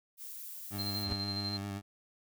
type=noise; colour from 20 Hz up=violet; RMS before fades=-45 dBFS; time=0.17-1.07 s; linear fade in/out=50 ms
type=tone with vibrato; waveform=20% pulse; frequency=100 Hz; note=G2; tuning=35 cents sharp; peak=-32 dBFS; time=0.7-1.82 s; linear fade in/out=50 ms; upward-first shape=square; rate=7.5 Hz; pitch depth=23 cents each way
type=tone with tremolo; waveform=sine; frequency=4149 Hz; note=C8; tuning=15 cents flat; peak=-34 dBFS; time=0.78-1.58 s; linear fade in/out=20 ms; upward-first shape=square; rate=12 Hz; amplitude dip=45%
type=tone with exponential growth; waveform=square; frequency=81.2 Hz; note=E2; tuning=26 cents flat; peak=-33 dBFS; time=0.98-1.13 s; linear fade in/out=5 ms; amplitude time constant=32 ms
effects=none